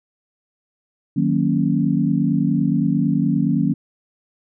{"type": "chord", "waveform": "sine", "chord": "D# minor seventh", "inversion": "none", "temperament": "equal", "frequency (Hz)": [155.56, 185, 233.1, 277.2], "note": ["D#3", "F#3", "A#3", "C#4"], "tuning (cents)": [0, 0, 0, 0], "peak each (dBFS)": -21, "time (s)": [1.16, 3.74], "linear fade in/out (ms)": 10, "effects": []}